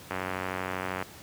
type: click train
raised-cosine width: 0.5 ms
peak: -16 dBFS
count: 86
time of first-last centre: 0.11-1.025 s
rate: 92.9 Hz
effects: pink hiss -48 dBFS RMS until 1.22 s + high-pass 80 Hz 12 dB/octave